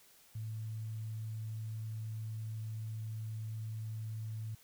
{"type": "tone", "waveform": "sine", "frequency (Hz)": 110, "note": "A2", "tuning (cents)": 0, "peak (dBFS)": -38, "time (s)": [0.35, 4.55], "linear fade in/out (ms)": 5, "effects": ["white hiss -63 dBFS RMS until 4.63 s"]}